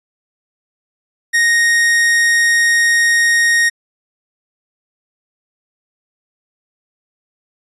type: tone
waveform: 45% pulse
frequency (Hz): 1864.7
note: A#6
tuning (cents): 0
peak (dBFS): -10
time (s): 1.33-3.7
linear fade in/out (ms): 20
effects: resampled to 24000 Hz